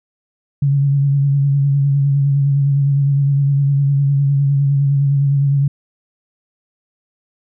sine tone with vibrato, 140 Hz, C#3, 18 cents sharp, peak -11 dBFS, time 0.62-5.68 s, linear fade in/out 5 ms, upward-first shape sine, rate 9.8 Hz, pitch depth 31 cents each way, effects none

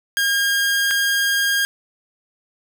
sawtooth tone pair in turn, 1618 / 1618 Hz, G#6 / G#6, -46 / -46 cents, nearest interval unison, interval 0 cents, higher neither, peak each -13 dBFS, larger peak neither, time 0.17-0.91 / 0.91-1.65 s, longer neither, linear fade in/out 0 ms, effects none

